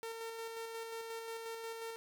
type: tone with tremolo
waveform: sawtooth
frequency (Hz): 454.6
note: A#4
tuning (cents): -43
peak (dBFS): -37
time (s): 0.03-1.96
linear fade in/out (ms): 0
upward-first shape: square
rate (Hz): 5.6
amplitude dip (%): 30
effects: 11-bit